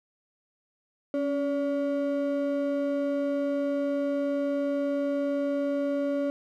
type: ring-modulated tone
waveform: triangle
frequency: 425.1 Hz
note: G#4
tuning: 40 cents sharp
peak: -20 dBFS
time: 1.14-6.3 s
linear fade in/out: 0 ms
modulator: 146 Hz
effects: none